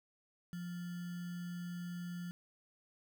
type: tone with sample-and-hold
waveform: sine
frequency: 175.4 Hz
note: F3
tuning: 8 cents sharp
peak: -40 dBFS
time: 0.53-2.31 s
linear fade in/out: 0 ms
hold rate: 1575 Hz
effects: none